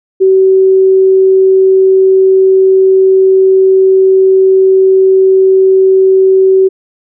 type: tone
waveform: sine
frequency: 380.7 Hz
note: F#4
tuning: 49 cents sharp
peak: -3 dBFS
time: 0.2-6.69 s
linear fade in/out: 20 ms
effects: none